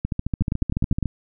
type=two click trains; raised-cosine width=5 ms; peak=-11 / -9 dBFS; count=15 / 7; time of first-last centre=0.05-1.057 / 0.42-1.027 s; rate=13.9 / 9.88 Hz; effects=none